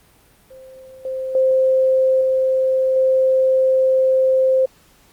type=tone with level steps; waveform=sine; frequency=523.3 Hz; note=C5; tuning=in tune; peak=-38 / -22 / -12 / -14 / -12 dBFS; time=0.5-4.66 s; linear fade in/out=10 ms; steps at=1.05 / 1.35 / 2.21 / 2.96 s; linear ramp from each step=2 ms; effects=pink hiss -53 dBFS RMS until 5.12 s + Opus 32 kbps